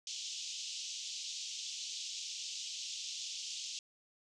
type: band-pass noise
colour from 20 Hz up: white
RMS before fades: -43 dBFS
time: 0.07-3.79 s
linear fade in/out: 2 ms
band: 2800 to 6900 Hz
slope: 48 dB/octave
effects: none